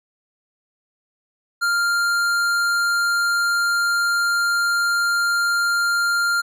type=tone with tanh clipping; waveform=sine; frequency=1396.9 Hz; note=F6; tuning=in tune; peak=-19 dBFS; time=1.61-6.42 s; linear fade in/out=20 ms; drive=16 dB; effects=none